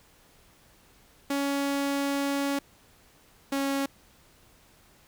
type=tone pair in turn; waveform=sawtooth; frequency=280 / 275.7 Hz; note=C#4 / C#4; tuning=+18 / -9 cents; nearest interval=unison; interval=27 cents; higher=first; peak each=-22 dBFS; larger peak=neither; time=1.3-2.59 / 3.52-3.86 s; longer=first; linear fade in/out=5 ms; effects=pink hiss -59 dBFS RMS until 5.07 s